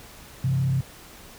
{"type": "tone with frequency modulation", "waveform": "sine", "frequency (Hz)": 133.1, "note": "C3", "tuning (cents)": 30, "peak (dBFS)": -20, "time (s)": [0.44, 0.81], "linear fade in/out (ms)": 5, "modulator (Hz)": 34.7, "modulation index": 0.54, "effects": ["pink hiss -46 dBFS RMS until 1.38 s"]}